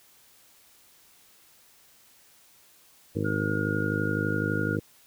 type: harmonic tone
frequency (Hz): 51.91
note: G#1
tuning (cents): 0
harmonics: 2 / 3 / 4 / 5 / 6 / 7 / 8 / 9 / 10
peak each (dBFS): -31 / -33 / -34 / -36 / -32 / -38 / -40 / -34 / -43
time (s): 3.15-4.8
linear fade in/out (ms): 10
type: tone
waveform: sine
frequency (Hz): 1430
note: F6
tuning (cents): +41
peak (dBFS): -31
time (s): 3.24-4.77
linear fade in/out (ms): 20
effects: white hiss -58 dBFS RMS until 5.06 s